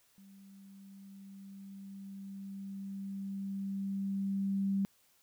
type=tone with level ramp; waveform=sine; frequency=196 Hz; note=G3; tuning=in tune; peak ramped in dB=-54 to -28 dBFS; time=0.18-4.85 s; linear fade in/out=0 ms; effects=white hiss -69 dBFS RMS until 5.22 s